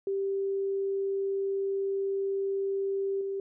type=tone with level steps; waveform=sine; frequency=392 Hz; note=G4; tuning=in tune; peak=-27 / -30 dBFS; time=0.07-3.4 s; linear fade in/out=2 ms; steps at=3.21 s; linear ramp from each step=2 ms; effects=none